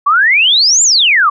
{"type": "exponential two-way sweep", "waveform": "sine", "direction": "up then down", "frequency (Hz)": [1101, 7459, 1101], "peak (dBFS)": -6, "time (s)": [0.06, 1.3], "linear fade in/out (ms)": 10, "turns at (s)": 0.83, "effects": []}